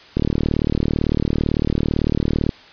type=click train; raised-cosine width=3 ms; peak=-5 dBFS; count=89; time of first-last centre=0.17-2.492 s; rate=37.9 Hz; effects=white hiss -44 dBFS RMS until 2.72 s + resampled to 11025 Hz